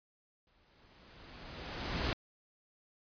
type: noise with exponential growth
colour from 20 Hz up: pink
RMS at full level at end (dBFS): -32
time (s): 0.47-2.13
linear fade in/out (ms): 1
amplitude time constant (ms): 360
effects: resampled to 11025 Hz